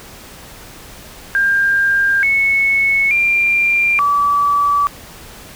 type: tone with pitch steps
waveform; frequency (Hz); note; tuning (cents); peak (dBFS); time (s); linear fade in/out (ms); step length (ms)
sine; 1599 / 2202 / 2383 / 1151; G6 / C#7 / D7 / D6; +34 / -12 / +25 / -35; -11; 1.35-4.87; 0; 880
effects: pink hiss -37 dBFS RMS until 5.55 s

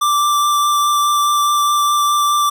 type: tone with vibrato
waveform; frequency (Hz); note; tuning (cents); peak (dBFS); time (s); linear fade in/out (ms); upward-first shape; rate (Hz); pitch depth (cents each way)
square; 1174.7; D6; 0; -13; 0.01-2.5; 10; triangle; 4.8; 12
effects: none

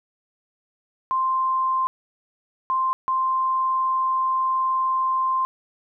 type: tone bursts at uneven times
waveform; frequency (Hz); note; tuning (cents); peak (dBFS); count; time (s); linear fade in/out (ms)
sine; 1046.5; C6; 0; -19; 3; 1.11-1.87 / 2.7-2.93 / 3.08-5.45; 0
effects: none

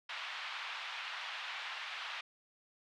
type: band-pass noise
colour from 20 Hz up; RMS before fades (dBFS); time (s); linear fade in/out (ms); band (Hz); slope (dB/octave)
white; -43; 0.09-2.21; 5; 840 to 3400; 24
effects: none

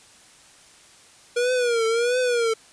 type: tone with vibrato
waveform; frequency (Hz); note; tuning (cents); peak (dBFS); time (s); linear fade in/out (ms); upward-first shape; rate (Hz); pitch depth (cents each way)
square; 476.1; A#4; +37; -20; 1.36-2.54; 10; triangle; 1.5; 120
effects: white hiss -51 dBFS RMS until 2.72 s + resampled to 22050 Hz

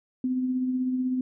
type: tone with tremolo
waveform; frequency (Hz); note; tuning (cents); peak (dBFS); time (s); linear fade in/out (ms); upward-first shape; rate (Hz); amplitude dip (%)
sine; 255.2; C4; -43; -22; 0.24-1.21; 2; triangle; 16; 40
effects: none

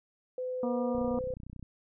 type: tone with pitch glide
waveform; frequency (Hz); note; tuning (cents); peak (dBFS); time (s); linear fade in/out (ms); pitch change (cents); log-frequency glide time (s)
sine; 507 to 510.5; B4 to C5; +45 to -43; -32; 0.38-1.34; 2; +12; 0.54-0.93
type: harmonic tone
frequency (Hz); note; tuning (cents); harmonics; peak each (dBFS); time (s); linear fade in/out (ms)
240.3; B3; -47; 1 / 2 / 3 / 4 / 5; -31 / -37 / -41 / -43 / -45; 0.63-1.19; 2
type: click train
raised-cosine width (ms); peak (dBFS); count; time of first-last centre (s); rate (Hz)
5; -32; 22; 0.95-1.627; 31
effects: none

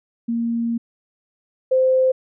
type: tone pair in turn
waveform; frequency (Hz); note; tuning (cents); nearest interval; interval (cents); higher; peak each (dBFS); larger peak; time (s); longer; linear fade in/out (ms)
sine; 232.6 / 518.9; A#3 / C5; -4 / -14; octave + major second; 1390; second; -19 / -13; second; 0.28-0.78 / 1.71-2.12; first; 10
effects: none

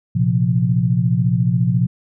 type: chord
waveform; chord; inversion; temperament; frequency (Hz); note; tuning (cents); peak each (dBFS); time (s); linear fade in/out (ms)
sine; Bb suspended second; none; equal; 116.54 / 130.81 / 174.61; Bb2 / C3 / F3; 0 / 0 / 0; -18; 0.15-1.87; 10
effects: none

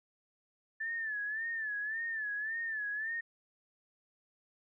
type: tone with vibrato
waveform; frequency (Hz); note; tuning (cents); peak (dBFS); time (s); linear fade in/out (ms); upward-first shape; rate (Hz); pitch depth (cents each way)
sine; 1753; A6; -7; -34; 0.8-3.21; 10; sine; 1.8; 93
effects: none

